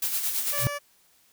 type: noise with tremolo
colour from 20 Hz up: blue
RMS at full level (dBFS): -26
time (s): 0.02-0.67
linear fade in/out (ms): 5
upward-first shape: sine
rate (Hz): 9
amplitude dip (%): 50
type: tone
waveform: 15% pulse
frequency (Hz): 578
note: D5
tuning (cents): -28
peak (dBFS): -24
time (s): 0.52-0.79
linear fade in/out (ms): 20
type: tone with exponential growth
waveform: sine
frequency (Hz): 124.1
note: B2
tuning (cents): +9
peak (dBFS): -17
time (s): 0.56-0.67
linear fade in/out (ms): 0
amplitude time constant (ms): 22
effects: white hiss -62 dBFS RMS until 1.32 s